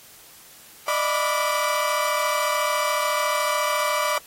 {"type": "tone cluster", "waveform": "30% pulse", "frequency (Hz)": [598, 638, 988, 1162, 1442], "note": ["D5", "D#5", "B5", "D6", "F#6"], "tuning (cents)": [31, 43, 0, -19, -45], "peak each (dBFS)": [-23, -28, -24, -23, -30], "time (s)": [0.88, 4.18], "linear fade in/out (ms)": 2, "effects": ["white hiss -48 dBFS RMS until 4.26 s", "AAC 48 kbps"]}